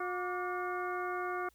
harmonic tone with a mistuned harmonic, 360 Hz, F#4, 47 cents flat, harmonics 1 / 2 / 3 / 4 / 5 / 6, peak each -38 / -40 / -39 / -41 / -53 / -48 dBFS, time 0-1.49 s, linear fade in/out 5 ms, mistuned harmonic 3, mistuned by +130 cents, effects added 60 Hz sine -68 dBFS peak until 1.54 s + white hiss -70 dBFS RMS until 1.54 s

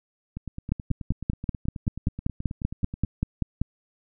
two click trains, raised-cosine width 5 ms, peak -21 / -11 dBFS, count 26 / 16, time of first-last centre 0.37-3.047 / 0.72-3.616 s, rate 9.34 / 5.18 Hz, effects none

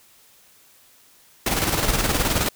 pink noise with tremolo, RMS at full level -20 dBFS, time 1.46-2.49 s, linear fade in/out 5 ms, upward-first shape square, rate 19 Hz, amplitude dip 45%, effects white hiss -54 dBFS RMS until 2.55 s

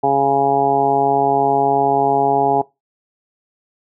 harmonic tone, 138.59 Hz, C#3, in tune, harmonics 1 / 2 / 3 / 4 / 5 / 6 / 7, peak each -28 / -24 / -19 / -28 / -18 / -16 / -28 dBFS, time 0.03-2.62 s, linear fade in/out 10 ms, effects noise-tail reverb RT60 0.2 s tail -19 dB re dry

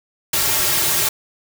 white noise with comb filter, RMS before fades -18 dBFS, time 0.33-1.09 s, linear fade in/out 5 ms, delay 4 ms, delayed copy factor -0.95, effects none

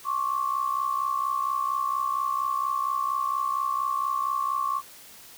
sine tone pair together, 1081 / 1145.3 Hz, C#6 / D6, -44 / -44 cents, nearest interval minor second, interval 100 cents, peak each -27 dBFS, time 0.04-4.82 s, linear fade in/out 50 ms, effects white hiss -48 dBFS RMS until 5.37 s

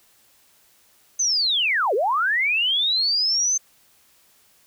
sine linear two-way sweep, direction down then up, 6310 to 369.9 to 6310 Hz, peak -18 dBFS, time 1.19-3.58 s, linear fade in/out 10 ms, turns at 1.94 s, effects white hiss -58 dBFS RMS until 4.66 s

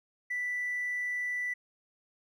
sine tone with hard clipping, 1975.5 Hz, B6, in tune, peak -31 dBFS, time 0.3-1.54 s, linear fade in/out 10 ms, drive 1 dB, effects none

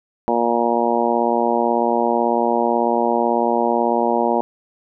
harmonic tone, 118.1 Hz, A#2, 23 cents sharp, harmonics 2 / 3 / 4 / 5 / 6 / 7 / 8, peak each -23 / -23 / -23 / -23 / -23 / -23 / -23 dBFS, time 0.28-4.41 s, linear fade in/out 0 ms, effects none

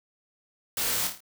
white noise with echo, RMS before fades -29 dBFS, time 0.77-1.07 s, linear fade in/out 2 ms, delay 27 ms, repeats 5, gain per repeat -5 dB, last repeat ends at 1.205 s, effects none

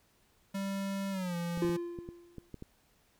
square tone with pitch glide, 196 to 171.62 Hz, G3 to F3, 0 to -30 cents, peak -34 dBFS, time 0.54-1.77 s, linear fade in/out 10 ms, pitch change -230 cents, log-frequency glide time 1.11-1.36 s
clicks, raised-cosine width 3 ms, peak -30 dBFS, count 8, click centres 1.575 / 1.648 / 1.694 / 1.988 / 2.089 / 2.383 / 2.543 / 2.624 s
triangle tone with exponential decay, 345.6 Hz, F4, 18 cents flat, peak -24 dBFS, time 1.62-2.5 s, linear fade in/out 2 ms, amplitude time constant 190 ms
effects pink hiss -69 dBFS RMS until 3.19 s

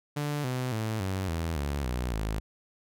sawtooth tone with pitch steps, 146.83 / 127.09 / 110 / 95.21 / 82.41 / 71.33 / 61.73 / 53.43 Hz, D3 / C3 / A2 / G2 / E2 / D2 / B1 / G#1, 0 / -50 / 0 / -50 / 0 / -50 / 0 / +50 cents, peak -25 dBFS, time 0.16-2.4 s, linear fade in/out 10 ms, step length 280 ms, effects none

